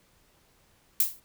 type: noise with exponential decay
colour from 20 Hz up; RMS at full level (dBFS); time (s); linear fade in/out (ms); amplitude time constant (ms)
violet; -19; 1-1.2; 2; 43
effects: pink hiss -64 dBFS RMS until 1.24 s